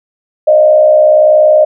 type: tone with frequency modulation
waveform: sine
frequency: 614 Hz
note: D#5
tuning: 23 cents flat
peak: -3 dBFS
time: 0.47-1.65 s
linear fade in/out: 10 ms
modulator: 61.2 Hz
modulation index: 0.59
effects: none